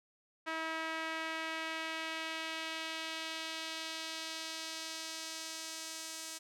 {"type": "tone with band-pass filter sweep", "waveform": "sawtooth", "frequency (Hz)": 321.9, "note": "E4", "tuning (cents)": -41, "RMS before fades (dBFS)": -41, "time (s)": [0.46, 6.39], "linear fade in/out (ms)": 20, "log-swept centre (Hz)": [1700, 7200], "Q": 1.2, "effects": []}